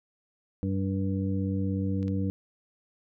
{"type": "harmonic tone", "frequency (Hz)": 96.5, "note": "G2", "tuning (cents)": -27, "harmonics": [1, 2, 3, 5], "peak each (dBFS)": [-29, -30, -33, -39], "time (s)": [0.63, 2.3], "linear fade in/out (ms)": 0}
{"type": "clicks", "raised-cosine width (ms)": 0.2, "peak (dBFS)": [-33, -31], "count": 2, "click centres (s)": [2.029, 2.081]}
{"effects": []}